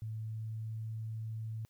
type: tone with pitch glide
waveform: sine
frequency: 110 to 110.89 Hz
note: A2 to A2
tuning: 0 to +14 cents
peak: -37 dBFS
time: 0.02-1.65 s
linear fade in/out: 0 ms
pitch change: +14 cents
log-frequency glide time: 0.18-0.91 s
effects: white hiss -75 dBFS RMS until 1.69 s